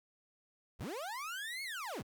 30% pulse linear two-way sweep, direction up then down, 32.82 to 2217 to 32.82 Hz, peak -37 dBFS, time 0.79-2.03 s, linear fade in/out 20 ms, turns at 1.63 s, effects 11-bit

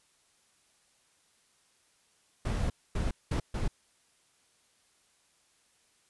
brown noise bursts at uneven times, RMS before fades -30 dBFS, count 4, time 2.45-2.7 / 2.95-3.11 / 3.31-3.4 / 3.54-3.68 s, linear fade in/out 5 ms, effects white hiss -68 dBFS RMS until 6.09 s + resampled to 24000 Hz

